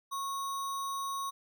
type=tone with sample-and-hold; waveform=sine; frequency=1100 Hz; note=C#6; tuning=14 cents flat; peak=-33 dBFS; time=0.11-1.31 s; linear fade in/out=20 ms; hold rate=4900 Hz; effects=none